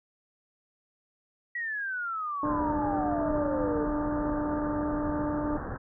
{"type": "exponential sweep", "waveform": "sine", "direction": "down", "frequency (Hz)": [1941, 440], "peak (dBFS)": -30, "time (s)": [1.55, 3.85], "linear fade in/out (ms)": 5}
{"type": "low-pass noise", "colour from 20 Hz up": "pink", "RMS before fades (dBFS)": -36, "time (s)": [2.43, 5.78], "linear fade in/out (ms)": 20, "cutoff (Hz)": 1700, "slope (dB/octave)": 96}
{"type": "harmonic tone", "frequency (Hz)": 297.5, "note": "D4", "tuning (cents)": 22, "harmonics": [1, 2, 3, 4], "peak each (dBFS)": [-29, -35, -39, -41], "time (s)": [2.43, 5.57], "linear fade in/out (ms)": 2}
{"effects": []}